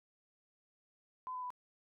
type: tone with pitch steps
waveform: sine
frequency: 1016 / 1004.9 / 993.9 Hz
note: B5 / B5 / B5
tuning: +49 / +30 / +11 cents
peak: -39 dBFS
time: 1.27-1.504 s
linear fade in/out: 0 ms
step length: 78 ms
effects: none